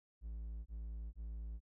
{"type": "tone bursts", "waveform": "triangle", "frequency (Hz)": 55.4, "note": "A1", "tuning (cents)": 13, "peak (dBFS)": -40, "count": 3, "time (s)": [0.21, 1.604], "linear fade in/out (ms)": 50, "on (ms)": 450, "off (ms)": 22, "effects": []}